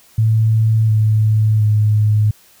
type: tone with pitch steps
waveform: sine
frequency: 110.7 / 108.3 / 106.3 Hz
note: A2 / A2 / G#2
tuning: +11 / -27 / +41 cents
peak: -10 dBFS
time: 0.18-2.31 s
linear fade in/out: 5 ms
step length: 710 ms
effects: white hiss -49 dBFS RMS until 2.6 s